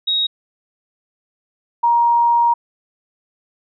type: tone pair in turn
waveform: sine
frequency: 3781 / 942.5 Hz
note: A#7 / A#5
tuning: +24 / +19 cents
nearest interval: 2 octaves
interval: 2405 cents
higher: first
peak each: -15 / -11 dBFS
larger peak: second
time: 0.07-0.27 / 1.83-2.54 s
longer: second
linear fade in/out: 10 ms
effects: none